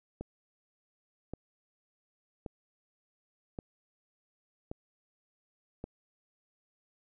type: click train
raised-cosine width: 2 ms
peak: -25 dBFS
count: 6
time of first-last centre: 0.21-5.841 s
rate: 0.888 Hz
effects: none

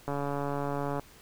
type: click train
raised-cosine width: 1 ms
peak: -19 dBFS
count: 131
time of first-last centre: 0.08-0.995 s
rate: 142 Hz
effects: pink hiss -55 dBFS RMS until 1.21 s

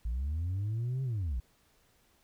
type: linear two-way sweep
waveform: sine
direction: up then down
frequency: 53.4 to 135.2 to 53.4 Hz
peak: -28 dBFS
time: 0.05-1.4 s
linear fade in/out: 5 ms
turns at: 1.03 s
effects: tanh soft clip ceiling -29 dBFS + pink hiss -68 dBFS RMS until 2.23 s

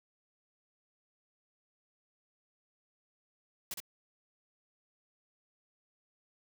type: noise with echo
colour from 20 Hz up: white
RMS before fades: -39 dBFS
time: 3.71-3.74 s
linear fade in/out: 2 ms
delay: 62 ms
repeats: 1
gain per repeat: -3 dB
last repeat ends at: 3.802 s
effects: none

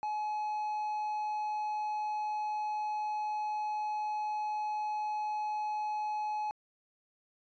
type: tone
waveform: triangle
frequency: 848 Hz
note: G#5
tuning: 36 cents sharp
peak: -30 dBFS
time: 0.03-6.51 s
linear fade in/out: 0 ms
effects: resampled to 16000 Hz

